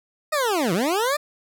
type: linear two-way sweep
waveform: 20% pulse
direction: down then up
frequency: 635 to 156.4 to 611 Hz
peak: -15 dBFS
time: 0.32-1.17 s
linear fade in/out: 10 ms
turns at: 0.73 s
effects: none